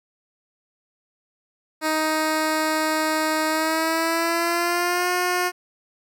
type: tone with pitch glide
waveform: 10% pulse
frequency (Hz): 312.6 to 359.1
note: D#4 to F4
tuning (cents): +8 to +48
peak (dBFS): -12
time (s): 1.81-5.52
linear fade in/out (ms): 50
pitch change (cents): +240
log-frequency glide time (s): 3.48-5.1
effects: none